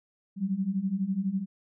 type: beating tone pair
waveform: sine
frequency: 185 / 197 Hz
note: F#3 / G3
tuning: 0 / +9 cents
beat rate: 12 Hz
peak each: -31 / -28 dBFS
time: 0.36-1.46 s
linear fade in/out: 50 ms
effects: none